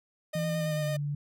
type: tone with vibrato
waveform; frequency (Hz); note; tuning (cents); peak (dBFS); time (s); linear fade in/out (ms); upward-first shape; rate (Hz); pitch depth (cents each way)
45% pulse; 610; D#5; -34; -32; 0.33-0.97; 10; square; 9.1; 14
type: tone with pitch glide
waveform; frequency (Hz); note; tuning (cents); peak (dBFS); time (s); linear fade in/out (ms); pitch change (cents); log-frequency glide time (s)
sine; 164.81 to 145.14; E3 to D3; 0 to -20; -29; 0.35-1.15; 5; -220; 0.58-0.9
effects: none